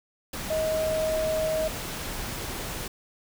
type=tone in noise; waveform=sine; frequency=631 Hz; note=D#5; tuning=24 cents sharp; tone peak=-24 dBFS; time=0.5-1.68 s; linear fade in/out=5 ms; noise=pink; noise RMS=-34 dBFS; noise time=0.33-2.88 s; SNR=+7 dB; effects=none